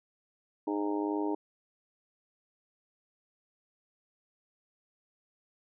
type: harmonic tone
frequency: 102.5 Hz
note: G#2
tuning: 22 cents flat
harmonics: 3 / 4 / 5 / 6 / 7 / 8 / 9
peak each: -31 / -35 / -45 / -43 / -48 / -41 / -39 dBFS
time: 0.67-1.35 s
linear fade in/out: 5 ms
effects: none